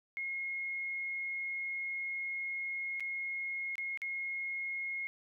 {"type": "tone with dropouts", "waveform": "sine", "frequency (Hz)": 2156, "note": "C#7", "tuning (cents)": -49, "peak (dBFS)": -35, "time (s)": [0.17, 5.07], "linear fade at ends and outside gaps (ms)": 0, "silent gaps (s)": [[2.998, 3.005], [3.755, 3.781], [3.974, 4.018]], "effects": []}